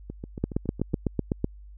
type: two click trains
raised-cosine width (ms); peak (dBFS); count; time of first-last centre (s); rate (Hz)
3; -11 / -22; 9 / 7; 0.44-1.444 / 0.1-0.936; 7.97 / 7.18
effects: added 50 Hz sine -43 dBFS peak until 1.77 s